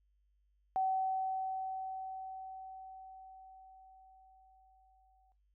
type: tone with exponential decay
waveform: sine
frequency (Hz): 760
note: F#5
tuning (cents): +46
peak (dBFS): -29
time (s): 0.76-5.32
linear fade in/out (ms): 0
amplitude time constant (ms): 990
effects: noise-tail reverb RT60 0.2 s tail -17 dB re dry + added 50 Hz sine -70 dBFS peak until 5.54 s